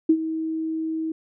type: tone with ADSR envelope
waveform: sine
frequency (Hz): 320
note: D#4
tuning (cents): +49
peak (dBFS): -11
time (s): 0.09-1.12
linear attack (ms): 7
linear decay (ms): 67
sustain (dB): -13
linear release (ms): 4
effects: none